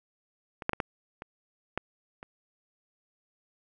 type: clicks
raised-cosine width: 0.5 ms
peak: -23 / -10 / -15 / -13 / -24 / -14 / -27 dBFS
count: 7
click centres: 0.622 / 0.694 / 0.733 / 0.802 / 1.221 / 1.776 / 2.229 s
effects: none